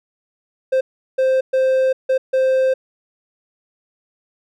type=tone bursts at uneven times; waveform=triangle; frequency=523.3 Hz; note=C5; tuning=in tune; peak=-11 dBFS; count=5; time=0.72-0.81 / 1.18-1.41 / 1.53-1.93 / 2.09-2.18 / 2.33-2.74 s; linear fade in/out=10 ms; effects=none